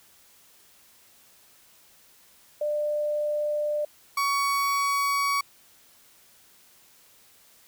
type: tone pair in turn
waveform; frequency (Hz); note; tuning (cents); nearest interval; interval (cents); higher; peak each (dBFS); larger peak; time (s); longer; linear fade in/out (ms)
sine / 35% pulse; 596 / 1125.1; D5 / C#6; +25 / +25; major seventh; 1100; second; -24 / -21; second; 2.61-3.85 / 4.17-5.41; neither; 5
effects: white hiss -57 dBFS RMS until 7.67 s